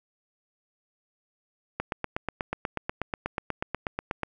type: click train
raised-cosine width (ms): 0.5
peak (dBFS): -13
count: 21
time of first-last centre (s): 1.8-4.233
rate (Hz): 8.22
effects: none